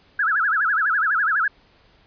sine tone with vibrato, 1480 Hz, F#6, in tune, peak -17 dBFS, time 0.19-1.48 s, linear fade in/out 5 ms, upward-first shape sine, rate 12 Hz, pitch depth 250 cents each way, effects pink hiss -56 dBFS RMS until 2.06 s + resampled to 11025 Hz

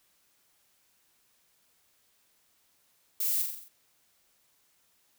violet noise with echo, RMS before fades -30 dBFS, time 3.2-3.42 s, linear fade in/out 5 ms, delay 44 ms, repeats 6, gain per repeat -4 dB, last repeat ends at 3.684 s, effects white hiss -69 dBFS RMS until 5.18 s

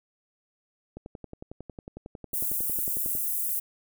click train, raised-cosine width 2 ms, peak -26 dBFS, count 25, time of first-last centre 0.97-3.152 s, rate 11 Hz
white high-pass noise, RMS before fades -29 dBFS, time 2.33-3.6 s, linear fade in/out 10 ms, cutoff 10000 Hz, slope 24 dB/octave
effects none

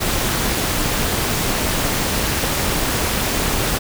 pink noise with amplitude modulation, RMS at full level -17 dBFS, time 0-3.79 s, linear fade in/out 20 ms, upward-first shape sine, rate 276 Hz, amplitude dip 60%, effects none

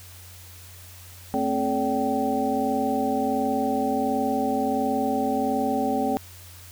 sine tone cluster, 224.4 / 265.8 / 429.6 / 572 / 771 Hz, A3 / C4 / A4 / D5 / G5, +34 / +27 / -41 / -46 / -29 cents, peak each -30 / -26 / -30 / -30 / -26 dBFS, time 1.34-6.17 s, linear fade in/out 0 ms, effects added 90 Hz sine -45 dBFS peak until 6.71 s + white hiss -47 dBFS RMS until 6.71 s

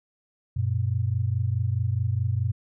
sine tone pair together, 95.2 / 119.94 Hz, F#2 / A#2, +50 / +50 cents, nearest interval major third, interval 400 cents, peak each -25 dBFS, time 0.56-2.52 s, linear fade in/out 10 ms, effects none

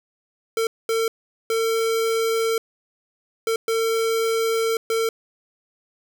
square tone bursts at uneven times, 451.7 Hz, A4, 45 cents sharp, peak -20 dBFS, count 6, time 0.57-0.67 / 0.89-1.08 / 1.5-2.58 / 3.47-3.56 / 3.68-4.77 / 4.9-5.09 s, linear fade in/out 2 ms, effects none

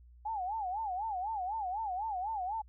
sine tone with vibrato, 806 Hz, G5, 48 cents sharp, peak -33 dBFS, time 0.25-2.62 s, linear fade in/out 10 ms, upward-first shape sine, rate 4 Hz, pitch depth 200 cents each way, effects added 60 Hz sine -54 dBFS peak until 2.68 s

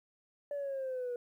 sine exponential sweep, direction down, 580 to 481.4 Hz, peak -33 dBFS, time 0.51-1.16 s, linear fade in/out 2 ms, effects tanh soft clip ceiling -32 dBFS + 12-bit

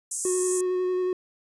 pink band-pass noise, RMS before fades -31 dBFS, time 0.11-0.61 s, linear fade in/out 5 ms, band 6800 to 9900 Hz, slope 48 dB/octave
triangle tone with vibrato, 366 Hz, F#4, 19 cents flat, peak -21 dBFS, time 0.25-1.13 s, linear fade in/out 2 ms, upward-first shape square, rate 11 Hz, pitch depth 10 cents each way
effects resampled to 24000 Hz

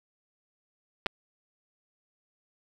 clicks, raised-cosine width 0.3 ms, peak -11 dBFS, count 2, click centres 1.061 / 1.066 s, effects 7-bit

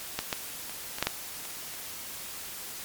clicks, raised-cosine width 0.2 ms, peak -11 / -10 / -21 / -18 / -7 / -7 / -24 / -25 dBFS, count 8, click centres 0.19 / 0.328 / 0.696 / 0.985 / 1.026 / 1.07 / 1.453 / 1.738 s, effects white hiss -40 dBFS RMS until 2.84 s + MP3 96 kbps

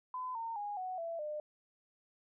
sine tone with pitch steps, 1013 / 913 / 822.8 / 741.6 / 668.3 / 602.3 Hz, B5 / A#5 / G#5 / F#5 / E5 / D5, +44 / -36 / -16 / +4 / +24 / +44 cents, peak -37 dBFS, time 0.14-1.4 s, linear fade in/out 2 ms, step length 210 ms, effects none

